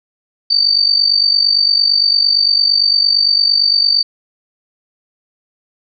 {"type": "tone with amplitude modulation", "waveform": "sine", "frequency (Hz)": 4597, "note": "D8", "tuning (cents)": -38, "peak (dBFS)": -6, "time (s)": [0.5, 4.03], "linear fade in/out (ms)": 10, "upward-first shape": "sine", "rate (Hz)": 48.8, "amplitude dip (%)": 75, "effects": []}